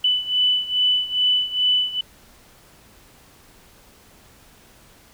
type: beating tone pair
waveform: sine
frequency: 2988 / 2990.4 Hz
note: F#7 / F#7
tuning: +16 / +18 cents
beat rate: 2.4 Hz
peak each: -19 / -22 dBFS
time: 0.04-2.01 s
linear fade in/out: 5 ms
effects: pink hiss -51 dBFS RMS until 5.13 s